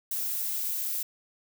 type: noise with high-pass filter sweep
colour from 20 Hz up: violet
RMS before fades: -31 dBFS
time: 0.11-1.03 s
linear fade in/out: 5 ms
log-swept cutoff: 620 to 390 Hz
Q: 2
effects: none